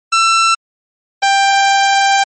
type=tone pair in turn; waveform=sawtooth; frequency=1340 / 789 Hz; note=E6 / G5; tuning=+28 / +11 cents; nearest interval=major sixth; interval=917 cents; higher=first; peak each=-5 dBFS; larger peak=neither; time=0.12-0.55 / 1.22-2.24 s; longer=second; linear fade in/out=10 ms; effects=MP3 32 kbps